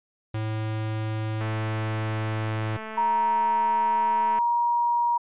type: tone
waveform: square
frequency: 109.2 Hz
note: A2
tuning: 13 cents flat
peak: -27 dBFS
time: 0.34-2.77 s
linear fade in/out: 5 ms
type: click train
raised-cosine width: 0.5 ms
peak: -22 dBFS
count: 653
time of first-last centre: 1.41-4.387 s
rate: 219 Hz
type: tone with pitch glide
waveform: sine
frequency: 939 to 949.9 Hz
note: A#5 to A#5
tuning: +12 to +32 cents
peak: -20 dBFS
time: 2.97-5.18 s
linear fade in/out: 10 ms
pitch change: +20 cents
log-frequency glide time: 3.53-4.7 s
effects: resampled to 8000 Hz